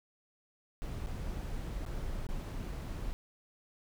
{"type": "noise with dropouts", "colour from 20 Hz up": "brown", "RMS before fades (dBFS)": -38, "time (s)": [0.82, 3.13], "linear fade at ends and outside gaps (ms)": 0, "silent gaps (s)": [[1.062, 1.07], [1.852, 1.863], [2.267, 2.289]], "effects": []}